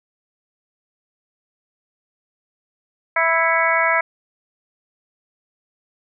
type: harmonic tone with a mistuned harmonic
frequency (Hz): 329.6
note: E4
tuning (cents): 0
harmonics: 2 / 3 / 4 / 5 / 6 / 7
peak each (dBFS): -22 / -22 / -22 / -22 / -22 / -22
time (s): 3.16-4.01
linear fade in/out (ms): 5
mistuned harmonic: 7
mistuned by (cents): -62
effects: none